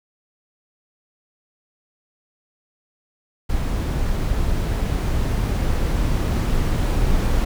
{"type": "noise with level ramp", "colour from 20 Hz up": "brown", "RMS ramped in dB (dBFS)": [-22, -18], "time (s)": [3.49, 7.45], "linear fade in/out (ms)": 10, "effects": []}